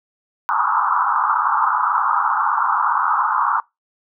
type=band-pass noise; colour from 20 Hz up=white; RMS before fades=-18 dBFS; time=0.49-3.6 s; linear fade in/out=0 ms; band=830 to 1400 Hz; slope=96 dB/octave; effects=noise-tail reverb RT60 0.2 s tail -23 dB re dry